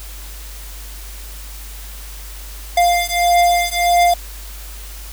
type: beating tone pair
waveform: square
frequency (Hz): 698.5 / 700.1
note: F5 / F5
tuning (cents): 0 / +4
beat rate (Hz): 1.6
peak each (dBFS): -16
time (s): 2.77-4.14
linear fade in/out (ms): 5
effects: added 50 Hz sine -31 dBFS peak until 5.12 s + white hiss -37 dBFS RMS until 5.12 s